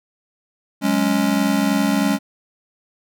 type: chord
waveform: square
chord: F# suspended second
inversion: none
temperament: just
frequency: 185 / 208.1 / 277.5 Hz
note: F#3 / G#3 / C#4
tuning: 0 / +4 / +2 cents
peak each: -25 / -20 / -20 dBFS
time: 0.81-2.19 s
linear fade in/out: 50 ms
effects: none